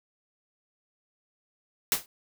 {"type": "noise with exponential decay", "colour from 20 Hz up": "white", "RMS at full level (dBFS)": -20, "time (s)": [1.92, 2.06], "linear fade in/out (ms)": 1, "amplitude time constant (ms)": 30, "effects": []}